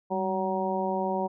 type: harmonic tone with a mistuned harmonic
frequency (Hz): 188.3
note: F#3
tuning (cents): +31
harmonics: 1 / 2 / 3 / 4 / 5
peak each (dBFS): -32 / -32 / -32 / -32 / -32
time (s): 0.1-1.28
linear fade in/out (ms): 20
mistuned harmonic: 1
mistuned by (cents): +58
effects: none